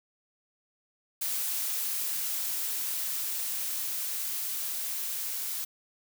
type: noise with level ramp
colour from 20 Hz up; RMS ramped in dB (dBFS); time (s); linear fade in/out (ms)
blue; -31 to -34; 1.21-5.65; 10
effects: none